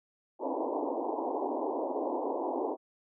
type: band-pass noise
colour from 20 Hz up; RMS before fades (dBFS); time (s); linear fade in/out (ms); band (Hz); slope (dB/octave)
pink; -33; 0.39-2.77; 50; 260 to 1000; 96
effects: none